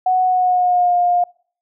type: tone with pitch glide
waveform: sine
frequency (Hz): 740 to 708.6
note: F#5 to F5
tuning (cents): 0 to +25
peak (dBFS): -12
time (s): 0.06-1.24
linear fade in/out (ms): 5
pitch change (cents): -75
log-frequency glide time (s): 0.24-0.95
effects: noise-tail reverb RT60 0.5 s tail -25 dB re dry